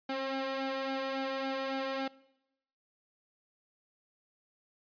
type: tone with flanger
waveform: sawtooth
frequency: 268 Hz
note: C4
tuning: 42 cents sharp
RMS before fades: -35 dBFS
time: 0.09-2.08 s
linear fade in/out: 5 ms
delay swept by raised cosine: 1.3 to 2.13 ms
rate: 3.6 Hz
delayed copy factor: +0.7
effects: noise-tail reverb RT60 0.9 s tail -22 dB re dry + resampled to 11025 Hz